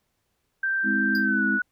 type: tone with pitch glide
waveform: sine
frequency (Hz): 1568 to 1471.5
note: G6 to F#6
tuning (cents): 0 to -10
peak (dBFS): -22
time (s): 0.63-1.62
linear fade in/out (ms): 5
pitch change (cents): -110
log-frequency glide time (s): 1.2-1.44
type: chord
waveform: sine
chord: Ab augmented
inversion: none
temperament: just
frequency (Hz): 207.7 / 259.6 / 324.5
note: Ab3 / C4 / E4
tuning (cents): 0 / -13 / -27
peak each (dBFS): -26 / -28 / -30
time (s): 0.83-1.6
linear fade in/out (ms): 50
type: tone with exponential decay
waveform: square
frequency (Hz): 4847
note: D#8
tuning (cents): -46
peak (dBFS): -29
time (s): 1.15-1.26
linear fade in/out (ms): 2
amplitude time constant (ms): 22
effects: pink hiss -74 dBFS RMS until 1.71 s